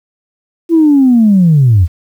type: linear sweep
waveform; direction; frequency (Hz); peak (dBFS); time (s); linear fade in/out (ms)
sine; down; 340 to 78.2; -3; 0.69-1.88; 50
effects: tanh soft clip ceiling 0 dBFS + 7-bit